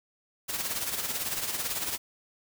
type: noise with tremolo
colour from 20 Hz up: white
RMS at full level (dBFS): -30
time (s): 0.48-1.98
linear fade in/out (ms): 20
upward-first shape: sine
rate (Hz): 18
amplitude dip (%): 55
effects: none